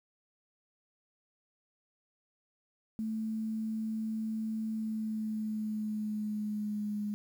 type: tone with pitch glide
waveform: sine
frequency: 220 to 208.1 Hz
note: A3 to G#3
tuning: 0 to +4 cents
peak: -32 dBFS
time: 2.99-7.14 s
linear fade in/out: 0 ms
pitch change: -96 cents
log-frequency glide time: 4.73-7.02 s
effects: 10-bit